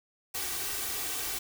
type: noise with comb filter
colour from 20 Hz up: white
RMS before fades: -34 dBFS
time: 0.34-1.39 s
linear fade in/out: 10 ms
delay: 2.6 ms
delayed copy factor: +0.65
effects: none